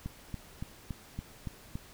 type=click train; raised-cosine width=5 ms; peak=-24 dBFS; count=7; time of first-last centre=0.06-1.755 s; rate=3.54 Hz; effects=pink hiss -54 dBFS RMS until 1.93 s